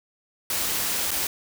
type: noise with dropouts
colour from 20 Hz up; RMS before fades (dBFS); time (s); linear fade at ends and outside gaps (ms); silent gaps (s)
white; -26; 0.5-1.27; 2; 1.108-1.114
effects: none